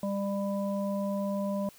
harmonic tone, 199 Hz, G3, 26 cents sharp, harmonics 1 / 3 / 5, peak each -30 / -33 / -41 dBFS, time 0.03-1.69 s, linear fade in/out 2 ms, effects white hiss -56 dBFS RMS until 1.78 s

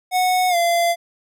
square tone with pitch glide, 735 to 685.8 Hz, F#5 to F5, -12 to -32 cents, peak -16 dBFS, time 0.11-0.96 s, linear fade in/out 50 ms, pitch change -120 cents, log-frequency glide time 0.49-0.56 s, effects none

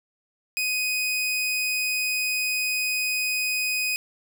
sawtooth tone, 2500 Hz, D#7, 8 cents sharp, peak -20 dBFS, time 0.57-3.96 s, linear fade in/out 0 ms, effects none

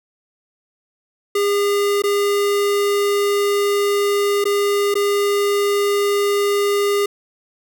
square tone with dropouts, 405.7 Hz, G#4, 41 cents flat, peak -16 dBFS, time 1.35-7.06 s, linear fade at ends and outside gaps 5 ms, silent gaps 2.021-2.037 / 4.442-4.453 / 4.942-4.953 s, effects none

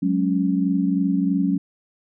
sine chord, F# suspended second, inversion none, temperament just, 185 / 208.1 / 277.5 Hz, F#3 / G#3 / C#4, 0 / +4 / +2 cents, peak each -21 / -25 / -21 dBFS, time 0.02-1.58 s, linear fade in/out 10 ms, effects none

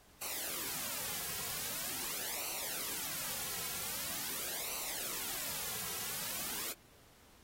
white noise with flanger, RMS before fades -40 dBFS, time 0.21-6.73 s, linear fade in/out 10 ms, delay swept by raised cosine 0.58 to 3.38 ms, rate 0.44 Hz, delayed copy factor -0.75, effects pink hiss -63 dBFS RMS until 7.43 s + AAC 48 kbps

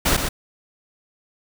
pink noise with echo, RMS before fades -18 dBFS, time 0.05-0.17 s, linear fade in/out 10 ms, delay 120 ms, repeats 1, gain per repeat -6 dB, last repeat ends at 0.29 s, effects none

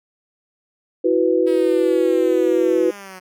sine chord, E suspended second, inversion none, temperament just, 329.6 / 370.8 / 494.4 Hz, E4 / F#4 / B4, 0 / +4 / +2 cents, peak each -19 / -18 / -18 dBFS, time 1.04-2.91 s, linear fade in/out 10 ms
5% pulse linear sweep, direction down, 323.6 to 182.8 Hz, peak -24 dBFS, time 1.46-3.2 s, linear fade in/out 20 ms
effects none

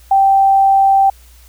sine tone, 781 Hz, G5, 7 cents flat, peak -7 dBFS, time 0.11-1.1 s, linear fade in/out 5 ms, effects added 60 Hz sine -41 dBFS peak until 1.48 s + white hiss -48 dBFS RMS until 1.48 s

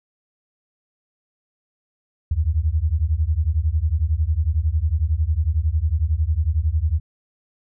sine beating tone pair, 73.2 / 84.2 Hz, D2 / E2, -5 / +37 cents, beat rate 11 Hz, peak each -20 dBFS, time 2.31-7 s, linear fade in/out 5 ms, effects none

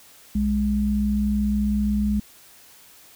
sine tone pair together, 61.74 / 207.7 Hz, B1 / G#3, 0 / 0 cents, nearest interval octave + major sixth, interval 2100 cents, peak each -25 / -20 dBFS, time 0.35-2.2 s, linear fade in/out 5 ms, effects white hiss -50 dBFS RMS until 3.15 s

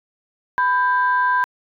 sine tone pair together, 998 / 1584.2 Hz, B5 / G6, +18 / +18 cents, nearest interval minor sixth, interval 800 cents, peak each -16 / -19 dBFS, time 0.58-1.44 s, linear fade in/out 0 ms, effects tanh soft clip ceiling -7 dBFS

